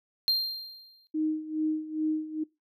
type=tone with exponential decay; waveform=triangle; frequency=4186 Hz; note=C8; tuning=in tune; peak=-19 dBFS; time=0.28-1.07 s; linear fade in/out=0 ms; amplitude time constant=170 ms
type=tone with tremolo; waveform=sine; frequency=311.1 Hz; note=D#4; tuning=in tune; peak=-24 dBFS; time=1.14-2.44 s; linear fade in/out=10 ms; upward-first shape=sine; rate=2.4 Hz; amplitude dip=80%
effects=noise-tail reverb RT60 0.2 s tail -20 dB re dry